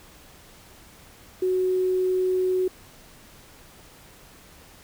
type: tone with quantisation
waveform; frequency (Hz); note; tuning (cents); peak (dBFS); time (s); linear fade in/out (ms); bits
sine; 370; F#4; 0; -20; 1.42-2.68; 5; 8
effects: pink hiss -50 dBFS RMS until 4.83 s